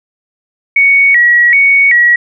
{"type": "tone with vibrato", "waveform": "sine", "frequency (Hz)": 2067, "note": "C7", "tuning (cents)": -22, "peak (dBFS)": -4, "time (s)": [0.76, 2.16], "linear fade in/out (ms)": 5, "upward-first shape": "square", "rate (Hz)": 1.3, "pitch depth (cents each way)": 130, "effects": []}